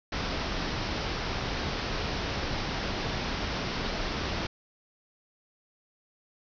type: low-pass noise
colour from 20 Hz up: pink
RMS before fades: -32 dBFS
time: 0.12-4.47 s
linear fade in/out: 5 ms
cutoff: 5700 Hz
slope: 96 dB/octave
effects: none